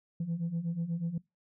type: beating tone pair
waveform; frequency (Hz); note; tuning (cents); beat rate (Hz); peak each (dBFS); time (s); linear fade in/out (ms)
sine; 163.2 / 171.4; E3 / F3; -17 / -32; 8.2; -35 / -31; 0.2-1.18; 5
effects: noise-tail reverb RT60 0.2 s tail -23 dB re dry + tanh soft clip ceiling -27 dBFS